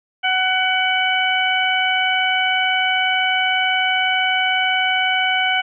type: harmonic tone with a mistuned harmonic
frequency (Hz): 747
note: F#5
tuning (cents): +16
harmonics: 1 / 2 / 3 / 4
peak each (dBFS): -21 / -21 / -21 / -21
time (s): 0.23-5.62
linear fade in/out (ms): 20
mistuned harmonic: 3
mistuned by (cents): +20
effects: none